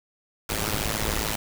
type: noise with amplitude modulation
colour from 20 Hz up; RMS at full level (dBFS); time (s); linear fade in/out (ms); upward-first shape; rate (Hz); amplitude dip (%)
pink; -23; 0.49-1.36; 5; sine; 107; 95
effects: none